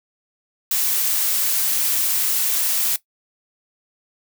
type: noise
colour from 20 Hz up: blue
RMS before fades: -20 dBFS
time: 0.71-2.96 s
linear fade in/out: 2 ms
effects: noise-tail reverb RT60 0.1 s tail -17 dB re dry